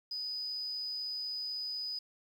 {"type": "tone with amplitude modulation", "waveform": "sine", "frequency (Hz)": 4978, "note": "D#8", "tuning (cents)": 0, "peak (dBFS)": -34, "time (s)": [0.11, 1.99], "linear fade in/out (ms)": 5, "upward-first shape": "sine", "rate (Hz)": 140, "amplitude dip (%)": 30, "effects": ["10-bit"]}